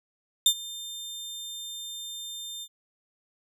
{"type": "tone with ADSR envelope", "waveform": "sawtooth", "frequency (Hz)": 3600, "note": "A7", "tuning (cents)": 39, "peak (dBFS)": -12, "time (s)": [0.46, 2.68], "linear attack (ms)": 3, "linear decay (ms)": 71, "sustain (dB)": -21, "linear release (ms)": 53, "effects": []}